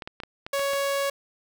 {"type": "clicks", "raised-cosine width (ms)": 0.3, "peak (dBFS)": -19, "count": 7, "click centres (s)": [0.022, 0.075, 0.202, 0.235, 0.465, 0.594, 0.734]}
{"type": "tone", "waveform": "sawtooth", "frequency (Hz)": 557, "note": "C#5", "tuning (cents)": 8, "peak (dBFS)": -20, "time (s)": [0.53, 1.1], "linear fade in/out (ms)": 5}
{"effects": []}